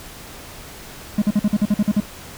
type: tone bursts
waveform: triangle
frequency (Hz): 207.7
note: G#3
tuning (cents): 0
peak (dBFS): -11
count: 10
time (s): 1.18-2.003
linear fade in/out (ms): 5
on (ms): 40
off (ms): 47
effects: pink hiss -38 dBFS RMS until 2.37 s